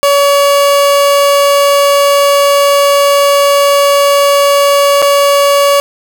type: tone with dropouts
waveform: 30% pulse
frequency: 566 Hz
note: C#5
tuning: 36 cents sharp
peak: -3 dBFS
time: 0.03-5.8 s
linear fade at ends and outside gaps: 0 ms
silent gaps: 5.019-5.025 s
effects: none